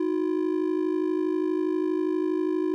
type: ring-modulated tone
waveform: triangle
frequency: 339.2 Hz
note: E4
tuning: 50 cents sharp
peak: -18 dBFS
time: 0-2.74 s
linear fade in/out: 0 ms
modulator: 26.2 Hz
effects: none

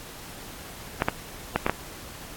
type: clicks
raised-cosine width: 0.5 ms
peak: -6 dBFS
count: 5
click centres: 1.021 / 1.085 / 1.56 / 1.665 / 1.696 s
effects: pink hiss -42 dBFS RMS until 2.36 s + AAC 64 kbps

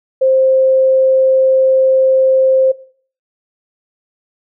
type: tone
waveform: sine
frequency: 526 Hz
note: C5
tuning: 9 cents sharp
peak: -8 dBFS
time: 0.21-2.72 s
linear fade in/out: 10 ms
effects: noise-tail reverb RT60 0.5 s tail -19 dB re dry

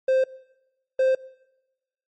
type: tone pair in turn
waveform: triangle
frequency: 523.3 / 523.3 Hz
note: C5 / C5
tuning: 0 / 0 cents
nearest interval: unison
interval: 0 cents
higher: neither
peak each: -15 dBFS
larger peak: neither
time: 0.08-0.24 / 0.99-1.15 s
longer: neither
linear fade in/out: 5 ms
effects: noise-tail reverb RT60 1.0 s tail -22 dB re dry + MP3 32 kbps

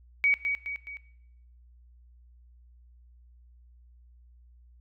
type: tone with echo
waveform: sine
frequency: 2260 Hz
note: C#7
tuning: 33 cents sharp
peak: -20 dBFS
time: 0.24-0.34 s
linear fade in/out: 0 ms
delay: 210 ms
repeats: 3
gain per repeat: -6 dB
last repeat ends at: 0.97 s
effects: noise-tail reverb RT60 0.8 s tail -18 dB re dry + added 60 Hz sine -53 dBFS peak until 4.8 s

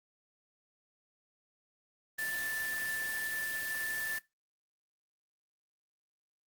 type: tone in noise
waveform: sine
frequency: 1760 Hz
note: A6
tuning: in tune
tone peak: -34 dBFS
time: 2.18-4.19 s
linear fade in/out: 10 ms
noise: white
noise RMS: -41 dBFS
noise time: 2.18-4.19 s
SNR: +4 dB
effects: noise-tail reverb RT60 0.2 s tail -19 dB re dry + Opus 24 kbps

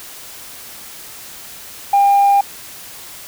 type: tone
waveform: sine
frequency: 801 Hz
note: G5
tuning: 37 cents sharp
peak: -7 dBFS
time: 1.93-2.41 s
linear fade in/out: 5 ms
effects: tanh soft clip ceiling -6 dBFS + white hiss -35 dBFS RMS until 3.27 s

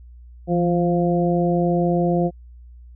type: harmonic tone with a mistuned harmonic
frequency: 174.61 Hz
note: F3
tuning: in tune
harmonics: 1 / 2 / 3 / 4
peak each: -19 / -22 / -24 / -25 dBFS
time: 0.47-2.31 s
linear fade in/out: 50 ms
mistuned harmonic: 1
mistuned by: -35 cents
effects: added 60 Hz sine -40 dBFS peak until 2.95 s

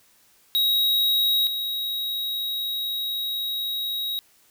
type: tone pair in turn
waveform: square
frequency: 3812 / 3812 Hz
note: A#7 / A#7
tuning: +38 / +38 cents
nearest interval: unison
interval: 0 cents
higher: neither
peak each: -19 / -26 dBFS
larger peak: first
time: 0.55-1.47 / 1.47-4.19 s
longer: second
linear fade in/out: 0 ms
effects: white hiss -59 dBFS RMS until 4.5 s

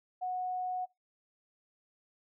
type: tone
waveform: sine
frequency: 734 Hz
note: F#5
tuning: 14 cents flat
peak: -32 dBFS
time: 0.21-0.86 s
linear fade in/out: 20 ms
effects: noise-tail reverb RT60 0.2 s tail -24 dB re dry

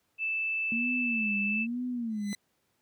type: tone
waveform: sine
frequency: 2637 Hz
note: E7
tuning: in tune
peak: -28 dBFS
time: 0.18-1.67 s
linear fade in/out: 50 ms
type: tone with vibrato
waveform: sine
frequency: 225.3 Hz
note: A3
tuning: 41 cents sharp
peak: -30 dBFS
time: 0.72-2.33 s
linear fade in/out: 0 ms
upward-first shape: sine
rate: 1.1 Hz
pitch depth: 180 cents each way
type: tone with exponential growth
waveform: 15% pulse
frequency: 2016 Hz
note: B6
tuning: 35 cents sharp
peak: -29 dBFS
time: 2.1-2.35 s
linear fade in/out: 2 ms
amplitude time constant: 53 ms
effects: pink hiss -74 dBFS RMS until 2.81 s + high-pass 100 Hz 12 dB/octave

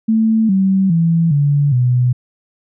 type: tone with pitch steps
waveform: sine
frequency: 221.7 / 191.89 / 166.09 / 143.75 / 124.42 Hz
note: A3 / G3 / E3 / D3 / B2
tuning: +13 / -37 / +13 / -37 / +13 cents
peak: -10 dBFS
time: 0.08-2.13 s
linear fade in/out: 10 ms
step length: 410 ms
effects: none

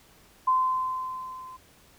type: tone with level ramp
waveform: sine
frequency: 1031 Hz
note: C6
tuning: 26 cents flat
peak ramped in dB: -18 to -41 dBFS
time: 0.47-1.57 s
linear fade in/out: 10 ms
effects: pink hiss -57 dBFS RMS until 1.98 s

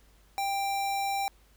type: tone with sample-and-hold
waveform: sine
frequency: 791 Hz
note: G5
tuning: 15 cents sharp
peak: -27 dBFS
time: 0.38-1.28 s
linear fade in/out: 0 ms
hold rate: 3150 Hz
effects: added 50 Hz sine -59 dBFS peak until 1.56 s + pink hiss -64 dBFS RMS until 1.56 s

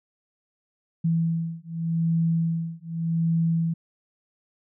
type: beating tone pair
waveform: sine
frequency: 164.81 / 165.66 Hz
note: E3 / E3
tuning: 0 / +9 cents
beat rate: 0.85 Hz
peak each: -25 dBFS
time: 1.04-3.74 s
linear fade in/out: 10 ms
effects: none

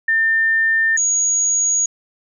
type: tone pair in turn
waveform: sine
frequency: 1800 / 6702 Hz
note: A6 / G#8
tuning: +39 / +15 cents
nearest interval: octave + major seventh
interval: 2276 cents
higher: second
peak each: -13 / -14 dBFS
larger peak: first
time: 0.08-0.97 / 0.97-1.86 s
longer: neither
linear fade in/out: 5 ms
effects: none

